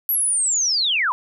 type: linear sweep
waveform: sine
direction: down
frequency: 11910 to 932.3 Hz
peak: -17 dBFS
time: 0.09-1.12 s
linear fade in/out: 0 ms
effects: none